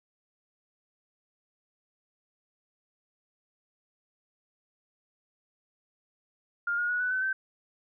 sine tone with pitch steps, 1407 / 1434.1 / 1461.7 / 1489.8 / 1518.5 / 1547.7 Hz, F6 / F6 / F#6 / F#6 / F#6 / G6, +12 / +45 / -22 / +11 / +44 / -23 cents, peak -26 dBFS, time 6.67-7.33 s, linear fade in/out 5 ms, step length 110 ms, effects none

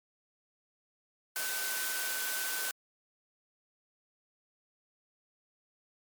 sine tone in noise, 1521 Hz, F#6, 47 cents sharp, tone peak -38 dBFS, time 1.36-2.71 s, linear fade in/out 0 ms, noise white, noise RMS -35 dBFS, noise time 1.36-2.71 s, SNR -6 dB, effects high-pass 400 Hz 12 dB/octave + MP3 96 kbps

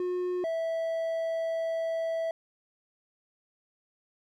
triangle tone pair in turn, 360.7 / 655.8 Hz, F#4 / E5, -44 / -9 cents, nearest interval minor seventh, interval 1035 cents, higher second, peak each -26 dBFS, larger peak neither, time 0-0.44 / 0.44-2.31 s, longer second, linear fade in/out 2 ms, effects none

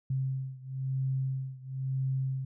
sine beating tone pair, 132.3 / 133.3 Hz, C3 / C3, +20 / +33 cents, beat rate 1 Hz, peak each -32 / -34 dBFS, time 0.1-2.45 s, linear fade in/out 5 ms, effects none

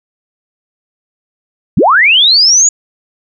sine linear sweep, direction up, 100.4 to 6910 Hz, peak -4 dBFS, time 1.77-2.69 s, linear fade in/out 5 ms, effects none

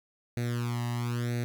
sawtooth tone with flanger, 120 Hz, B2, 49 cents flat, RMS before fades -31 dBFS, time 0.37-1.44 s, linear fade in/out 0 ms, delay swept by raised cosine 0.48 to 1.04 ms, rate 1 Hz, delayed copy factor +0.85, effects 11-bit

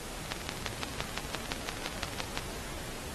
two click trains, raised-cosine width 0.2 ms, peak -12 / -23 dBFS, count 13 / 39, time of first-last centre 0.32-2.375 / 0.26-2.239 s, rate 5.84 / 19.2 Hz, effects pink hiss -42 dBFS RMS until 3.14 s + AAC 32 kbps

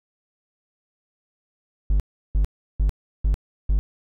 triangle tone bursts, 50 Hz, G1, 35 cents sharp, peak -14 dBFS, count 5, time 1.9-3.79 s, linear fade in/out 0 ms, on 98 ms, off 350 ms, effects none

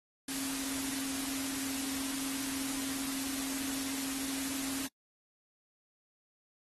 sine tone in noise, 270 Hz, C#4, 45 cents flat, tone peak -38 dBFS, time 0.28-4.87 s, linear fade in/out 5 ms, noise white, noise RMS -38 dBFS, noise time 0.28-4.87 s, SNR -3 dB, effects noise-tail reverb RT60 0.1 s tail -23 dB re dry + AAC 32 kbps

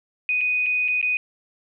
sine tone with dropouts, 2489 Hz, D#7, in tune, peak -19 dBFS, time 0.29-1.17 s, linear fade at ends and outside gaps 1 ms, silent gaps 0.409-0.413 / 0.661-0.665 / 0.88-0.884 / 1.014-1.027 s, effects none

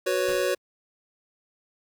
square chord, F# suspended fourth, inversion none, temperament just, 370 / 493.3 / 555 Hz, F#4 / B4 / C#5, 0 / -2 / +2 cents, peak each -28 / -29 / -27 dBFS, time 0.06-0.55 s, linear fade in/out 10 ms
pink noise with exponential decay, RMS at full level -36 dBFS, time 0.28-0.58 s, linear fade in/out 5 ms, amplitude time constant 64 ms
effects none

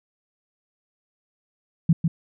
sine tone with echo, 164.81 Hz, E3, in tune, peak -12 dBFS, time 1.89-1.93 s, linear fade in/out 5 ms, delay 150 ms, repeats 1, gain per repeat -5 dB, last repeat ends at 2.08 s, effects none

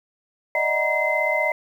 sine tone cluster, 596 / 632 / 740 / 948 / 2062 Hz, D5 / D#5 / F#5 / A#5 / C7, +25 / +27 / 0 / +29 / -26 cents, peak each -26 / -25 / -31 / -28 / -22 dBFS, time 0.55-1.52 s, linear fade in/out 2 ms, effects 8-bit

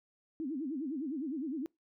sine tone with vibrato, 288.5 Hz, D4, 31 cents flat, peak -34 dBFS, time 0.4-1.66 s, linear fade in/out 0 ms, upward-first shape sine, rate 9.8 Hz, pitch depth 240 cents each way, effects noise-tail reverb RT60 0.2 s tail -26 dB re dry

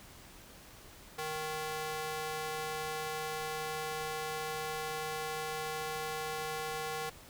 square tone with high-pass filter, 155.56 Hz, D#3, in tune, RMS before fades -38 dBFS, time 1.18-7.1 s, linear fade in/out 10 ms, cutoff 590 Hz, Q 0.97, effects pink hiss -54 dBFS RMS until 7.29 s

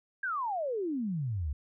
sine exponential sweep, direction down, 1642 to 66.2 Hz, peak -30 dBFS, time 0.23-1.53 s, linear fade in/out 5 ms, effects none

